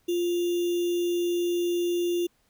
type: tone with sample-and-hold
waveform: sine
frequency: 349 Hz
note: F4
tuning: 1 cent flat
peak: -23 dBFS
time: 0.08-2.27 s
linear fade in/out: 10 ms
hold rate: 3150 Hz
effects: pink hiss -68 dBFS RMS until 2.49 s